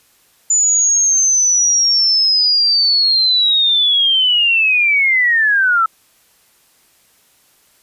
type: linear sweep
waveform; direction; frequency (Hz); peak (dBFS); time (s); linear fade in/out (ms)
sine; down; 7030 to 1299; -10; 0.5-5.86; 5
effects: white hiss -54 dBFS RMS until 7.82 s + resampled to 32000 Hz